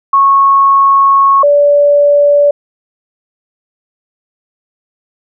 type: tone pair in turn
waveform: sine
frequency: 1100 / 578.2 Hz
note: C#6 / D5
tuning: -14 / -27 cents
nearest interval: major seventh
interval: 1113 cents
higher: first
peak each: -4 dBFS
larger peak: neither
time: 0.13-1.43 / 1.43-2.51 s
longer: first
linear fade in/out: 5 ms
effects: none